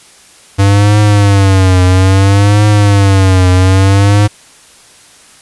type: tone with vibrato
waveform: square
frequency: 98 Hz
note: G2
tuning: in tune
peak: -5 dBFS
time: 0.58-4.28 s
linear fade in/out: 20 ms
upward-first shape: triangle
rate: 0.6 Hz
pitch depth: 130 cents each way
effects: white hiss -40 dBFS RMS until 5.41 s + resampled to 24000 Hz